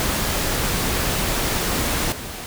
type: noise with level steps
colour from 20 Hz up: pink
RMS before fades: -22 / -32 dBFS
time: 0-2.46 s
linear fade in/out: 0 ms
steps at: 2.12 s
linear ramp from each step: 2 ms
effects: none